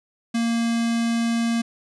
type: tone with notch filter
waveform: square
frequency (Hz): 231.7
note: A#3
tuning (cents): -10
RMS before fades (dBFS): -22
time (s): 0.34-1.62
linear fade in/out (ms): 10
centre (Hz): 870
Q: 1.3
effects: resampled to 22050 Hz + 10-bit